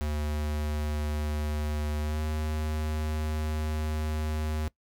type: tone with pitch glide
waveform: square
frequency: 75.1 to 77.12 Hz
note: D2 to D#2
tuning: +39 to -15 cents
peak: -29 dBFS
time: 0.01-4.68 s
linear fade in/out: 0 ms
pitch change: +46 cents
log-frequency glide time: 2.02-2.21 s
effects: noise-tail reverb RT60 0.1 s tail -21 dB re dry